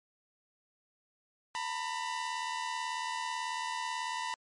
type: tone pair together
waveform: sawtooth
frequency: 909.6 / 987.8 Hz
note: A#5 / B5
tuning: -43 / 0 cents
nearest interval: minor second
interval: 143 cents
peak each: -34 / -32 dBFS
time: 1.55-4.34 s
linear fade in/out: 0 ms
effects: low-pass 8000 Hz 12 dB/octave + MP3 48 kbps